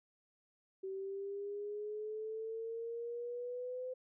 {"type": "exponential sweep", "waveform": "sine", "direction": "up", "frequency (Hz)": [381.4, 512], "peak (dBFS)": -39, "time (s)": [0.83, 3.94], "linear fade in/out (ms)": 10, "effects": []}